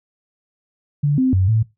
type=tone with pitch steps; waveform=sine; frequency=145 / 259.4 / 94 / 110.7 Hz; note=D3 / C4 / F#2 / A2; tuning=-22 / -15 / +28 / +11 cents; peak=-13 dBFS; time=1.03-1.63 s; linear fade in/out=10 ms; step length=150 ms; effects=noise-tail reverb RT60 0.2 s tail -19 dB re dry